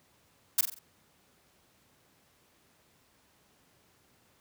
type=noise with echo; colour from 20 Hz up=blue; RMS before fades=-23 dBFS; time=0.58-0.61 s; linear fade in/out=5 ms; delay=45 ms; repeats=4; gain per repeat=-7 dB; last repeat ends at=0.79 s; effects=pink hiss -66 dBFS RMS until 4.4 s + high-pass 80 Hz 12 dB/octave